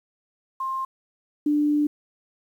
sine tone pair in turn, 1058 / 295.8 Hz, C6 / D4, +19 / +13 cents, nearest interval octave + minor seventh, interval 2206 cents, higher first, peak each -25 / -18 dBFS, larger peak second, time 0.6-0.85 / 1.46-1.87 s, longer second, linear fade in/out 5 ms, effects 9-bit

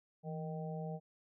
harmonic tone with a mistuned harmonic, 155.56 Hz, D#3, in tune, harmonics 1 / 3 / 4 / 5, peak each -40 / -47 / -48 / -49 dBFS, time 0.23-1 s, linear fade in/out 50 ms, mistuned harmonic 1, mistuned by +86 cents, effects none

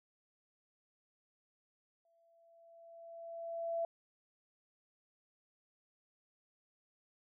sine tone with exponential growth, 670 Hz, E5, 28 cents sharp, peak -32 dBFS, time 2.05-3.85 s, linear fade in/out 2 ms, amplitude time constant 390 ms, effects none

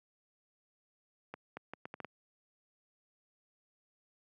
accelerating click train, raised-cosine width 0.5 ms, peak -27 dBFS, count 7, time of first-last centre 1.34-2.047 s, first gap 230 ms, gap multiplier 0.72, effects high-pass 150 Hz 12 dB/octave

